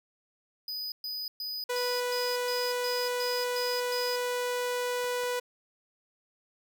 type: tone bursts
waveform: square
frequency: 4978 Hz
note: D#8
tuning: in tune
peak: -34 dBFS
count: 10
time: 0.68-4.16 s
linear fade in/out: 2 ms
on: 240 ms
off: 120 ms
type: tone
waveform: sawtooth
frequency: 492.5 Hz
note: B4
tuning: 5 cents flat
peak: -25 dBFS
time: 1.69-5.4 s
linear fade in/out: 10 ms
type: clicks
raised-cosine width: 0.5 ms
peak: -32 dBFS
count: 2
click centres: 5.042 / 5.236 s
effects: none